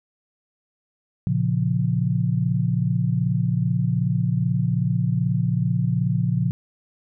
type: chord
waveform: sine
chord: Bb minor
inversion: none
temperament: equal with one note detuned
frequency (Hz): 116.07 / 138.59 / 174.61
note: Bb2 / Db3 / F3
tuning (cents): -7 / 0 / 0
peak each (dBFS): -23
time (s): 1.27-6.51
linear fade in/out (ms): 0
effects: none